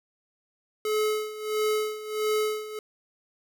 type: tone with tremolo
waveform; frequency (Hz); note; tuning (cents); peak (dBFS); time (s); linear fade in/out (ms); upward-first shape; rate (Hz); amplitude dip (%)
square; 428.5; A4; -46; -23; 0.85-2.79; 2; sine; 1.5; 80
effects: none